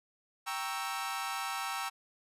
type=chord; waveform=sawtooth; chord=G diminished seventh; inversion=none; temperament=equal; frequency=784 / 932.3 / 1108.7 / 1318.5 Hz; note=G5 / Bb5 / Db6 / Fb6; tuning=0 / 0 / 0 / 0 cents; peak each=-36 / -37 / -38 / -35 dBFS; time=0.46-1.9 s; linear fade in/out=20 ms; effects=resampled to 32000 Hz